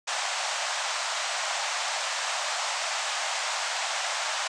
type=band-pass noise; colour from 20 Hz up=pink; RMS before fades=-30 dBFS; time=0.07-4.48 s; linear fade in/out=10 ms; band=630 to 8200 Hz; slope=48 dB/octave; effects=resampled to 22050 Hz